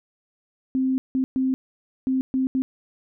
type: tone bursts at uneven times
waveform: sine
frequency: 261.6 Hz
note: C4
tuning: in tune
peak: -19 dBFS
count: 6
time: 0.75-0.98 / 1.15-1.24 / 1.36-1.54 / 2.07-2.21 / 2.34-2.47 / 2.55-2.62 s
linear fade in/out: 0 ms
effects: none